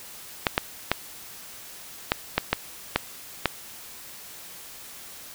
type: clicks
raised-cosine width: 0.3 ms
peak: -3 dBFS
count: 8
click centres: 0.468 / 0.579 / 0.916 / 2.119 / 2.38 / 2.53 / 2.96 / 3.457 s
effects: white hiss -43 dBFS RMS until 5.34 s